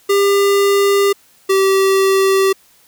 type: tone pair in turn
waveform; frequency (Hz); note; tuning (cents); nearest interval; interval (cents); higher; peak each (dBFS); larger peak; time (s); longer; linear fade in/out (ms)
square; 400 / 386.6; G4 / G4; +35 / -24; minor second; 59; first; -11; neither; 0.09-1.13 / 1.49-2.53; neither; 10
effects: white hiss -51 dBFS RMS until 2.87 s